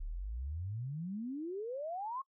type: exponential sweep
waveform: sine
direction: up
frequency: 33.68 to 1100 Hz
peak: -37 dBFS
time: 0-2.22 s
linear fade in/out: 10 ms
effects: noise-tail reverb RT60 0.1 s tail -22 dB re dry